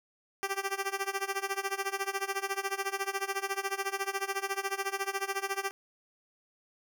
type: tone with tremolo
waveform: 10% pulse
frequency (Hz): 392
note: G4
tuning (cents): 0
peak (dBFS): -20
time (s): 0.43-5.71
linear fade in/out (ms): 0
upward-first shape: sine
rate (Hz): 14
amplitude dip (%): 90
effects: none